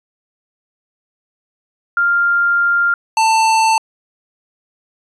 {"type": "tone pair in turn", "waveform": ["sine", "square"], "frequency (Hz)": [1396.9, 889.4], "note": ["F6", "A5"], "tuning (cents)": [0, 18], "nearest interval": "minor sixth", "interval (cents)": 782, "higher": "first", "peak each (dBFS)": -11, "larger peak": "neither", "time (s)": [[1.97, 2.94], [3.17, 3.78]], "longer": "first", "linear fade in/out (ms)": 2, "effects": ["resampled to 22050 Hz"]}